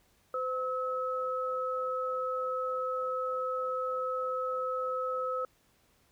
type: tone pair together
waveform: sine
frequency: 512.3 / 1291 Hz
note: C5 / E6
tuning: -37 / -37 cents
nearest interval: octave + major third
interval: 1600 cents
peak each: -33 / -33 dBFS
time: 0.34-5.45 s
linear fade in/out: 2 ms
effects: pink hiss -68 dBFS RMS until 6.11 s